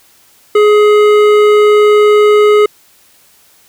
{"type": "tone with hard clipping", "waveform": "triangle", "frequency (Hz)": 419.6, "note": "G#4", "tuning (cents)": 18, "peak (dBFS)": -6, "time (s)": [0.55, 2.66], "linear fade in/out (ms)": 5, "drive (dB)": 16, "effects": ["white hiss -47 dBFS RMS until 3.68 s"]}